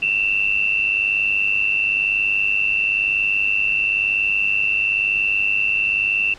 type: tone pair together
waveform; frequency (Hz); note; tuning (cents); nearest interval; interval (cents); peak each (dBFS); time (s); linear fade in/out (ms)
sine; 2637 / 2738; E7 / F7; 0 / -35; minor second; 65; -19; 0.02-6.34; 5
effects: pink hiss -42 dBFS RMS until 6.38 s + low-pass 5000 Hz 12 dB/octave